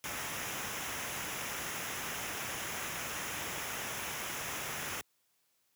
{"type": "noise with comb filter", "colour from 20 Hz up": "pink", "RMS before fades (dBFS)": -39, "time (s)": [0.04, 5.01], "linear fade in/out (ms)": 0, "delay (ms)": 0.23, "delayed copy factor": -0.6, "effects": ["white hiss -75 dBFS RMS until 5.75 s", "high-pass 80 Hz 12 dB/octave"]}